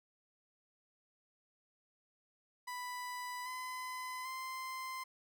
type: tone with pitch steps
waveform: 30% pulse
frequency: 990 / 1014.9 / 1040.4 Hz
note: B5 / B5 / C6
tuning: +4 / +47 / -10 cents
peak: -38 dBFS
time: 2.67-5.04 s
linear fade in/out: 10 ms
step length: 790 ms
effects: none